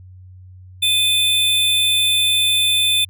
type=tone pair together; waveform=square; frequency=2492 / 3534 Hz; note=D#7 / A7; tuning=+2 / +7 cents; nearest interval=tritone; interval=605 cents; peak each=-23 / -15 dBFS; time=0.82-3.05 s; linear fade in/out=10 ms; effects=added 92 Hz sine -38 dBFS peak until 3.09 s